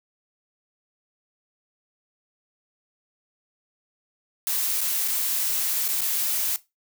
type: noise with dropouts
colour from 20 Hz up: blue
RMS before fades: -25 dBFS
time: 4.47-6.56 s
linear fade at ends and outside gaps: 0 ms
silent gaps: 4.807-4.814 / 5.078-5.083 / 5.88-5.887 / 6.008-6.016 s
effects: noise-tail reverb RT60 0.2 s tail -17 dB re dry